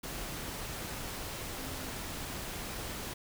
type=tone in noise; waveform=sine; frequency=261.6 Hz; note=C4; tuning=in tune; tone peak=-47 dBFS; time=1.58-1.9 s; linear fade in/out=10 ms; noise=pink; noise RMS=-40 dBFS; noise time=0.03-3.14 s; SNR=-10 dB; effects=none